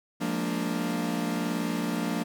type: chord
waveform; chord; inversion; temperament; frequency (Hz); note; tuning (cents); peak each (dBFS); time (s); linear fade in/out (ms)
40% pulse; Bb dominant seventh; second; equal with one note detuned; 174.61 / 211.8 / 233.1 / 293.7; F3 / Ab3 / Bb3 / D4; 0 / +34 / 0 / 0; -32 / -34 / -31 / -32; 0.2-2.24; 20
effects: none